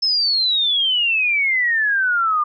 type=exponential sweep; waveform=sine; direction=down; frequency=5274 to 1190 Hz; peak=-15 dBFS; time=0.02-2.44 s; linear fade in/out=10 ms; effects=none